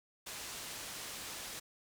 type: low-pass noise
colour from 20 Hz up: white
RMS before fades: -45 dBFS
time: 0.26-1.6 s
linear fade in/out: 10 ms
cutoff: 8800 Hz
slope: 12 dB/octave
effects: none